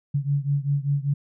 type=beating tone pair; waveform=sine; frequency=140 / 145.1 Hz; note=C#3 / D3; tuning=+18 / -21 cents; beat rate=5.1 Hz; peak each=-23 / -25 dBFS; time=0.14-1.14 s; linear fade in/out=10 ms; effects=none